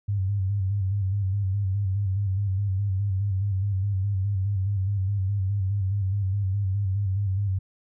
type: tone with vibrato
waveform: sine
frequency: 98.1 Hz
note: G2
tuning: 2 cents sharp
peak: -22 dBFS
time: 0.08-7.59 s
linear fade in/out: 10 ms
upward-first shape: square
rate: 4.8 Hz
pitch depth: 58 cents each way
effects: none